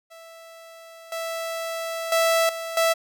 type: tone with level steps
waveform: sawtooth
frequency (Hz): 659.3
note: E5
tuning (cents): 0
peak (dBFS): -39 / -24 / -14 / -26 / -14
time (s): 0.1-2.94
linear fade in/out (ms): 20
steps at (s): 1.12 / 2.12 / 2.49 / 2.77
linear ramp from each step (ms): 2
effects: none